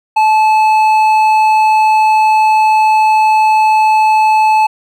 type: tone with hard clipping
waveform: triangle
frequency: 867 Hz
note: A5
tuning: 26 cents flat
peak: -8 dBFS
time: 0.16-4.67 s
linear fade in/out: 10 ms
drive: 10 dB
effects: none